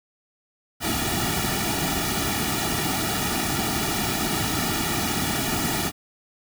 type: noise with comb filter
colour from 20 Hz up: pink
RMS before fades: -25 dBFS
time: 0.8-5.92 s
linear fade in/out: 50 ms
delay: 1.9 ms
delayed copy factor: -0.95
effects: none